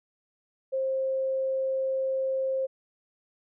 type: tone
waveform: sine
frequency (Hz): 530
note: C5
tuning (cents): +22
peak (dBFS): -25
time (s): 0.72-2.67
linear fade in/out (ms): 20
effects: none